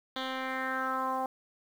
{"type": "tone with low-pass filter sweep", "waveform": "10% pulse", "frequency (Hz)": 261.6, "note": "C4", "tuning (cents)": 0, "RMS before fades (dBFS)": -33, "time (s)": [0.16, 1.26], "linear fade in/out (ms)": 2, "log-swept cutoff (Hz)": [3500, 850], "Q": 3.7, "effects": ["9-bit"]}